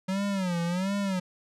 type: tone with vibrato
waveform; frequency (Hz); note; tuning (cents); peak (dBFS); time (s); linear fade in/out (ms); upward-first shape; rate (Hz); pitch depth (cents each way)
square; 185; F#3; 0; -27; 0.08-1.2; 10; sine; 1.4; 150
effects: low-pass 9000 Hz 12 dB/octave